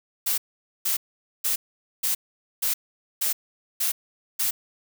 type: noise bursts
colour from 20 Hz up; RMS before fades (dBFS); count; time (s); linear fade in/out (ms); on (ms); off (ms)
blue; -24; 8; 0.26-4.51; 10; 120; 470
effects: none